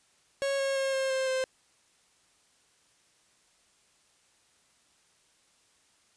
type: tone with pitch steps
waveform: 45% pulse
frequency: 551 / 545 / 539 / 533.2 / 527.3 / 521.6 Hz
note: C#5 / C#5 / C#5 / C5 / C5 / C5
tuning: -11 / -29 / -49 / +33 / +13 / -5 cents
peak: -27 dBFS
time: 0.42-1.44 s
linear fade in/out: 0 ms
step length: 170 ms
effects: white hiss -66 dBFS RMS until 6.16 s + resampled to 22050 Hz